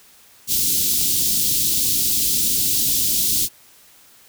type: band-stop noise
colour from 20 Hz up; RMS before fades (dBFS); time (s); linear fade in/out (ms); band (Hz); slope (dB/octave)
white; -19; 0.47-3.49; 50; 330 to 3500; 24
effects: white hiss -50 dBFS RMS until 4.28 s